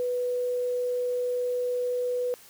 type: tone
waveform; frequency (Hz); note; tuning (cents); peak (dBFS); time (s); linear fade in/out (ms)
sine; 493.9; B4; 0; -25; 0-2.34; 0
effects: white hiss -52 dBFS RMS until 2.49 s